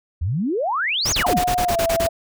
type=exponential two-way sweep; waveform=sine; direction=up then down; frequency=73.42 to 6940 to 136.8 Hz; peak=-19 dBFS; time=0.21-1.39 s; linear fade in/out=10 ms; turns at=1.12 s
type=noise bursts; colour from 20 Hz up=pink; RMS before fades=-24 dBFS; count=10; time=1.05-2.073 s; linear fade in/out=10 ms; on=78 ms; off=27 ms
type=tone with exponential decay; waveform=triangle; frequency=2899 Hz; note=F#7; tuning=36 cents flat; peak=-20 dBFS; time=1.19-1.29 s; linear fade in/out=2 ms; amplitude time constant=21 ms
type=tone with pitch glide; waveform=sine; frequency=719 to 667 Hz; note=F#5 to E5; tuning=-50 to +20 cents; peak=-18 dBFS; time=1.24-2.09 s; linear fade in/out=10 ms; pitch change=-130 cents; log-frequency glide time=1.64-1.79 s
effects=none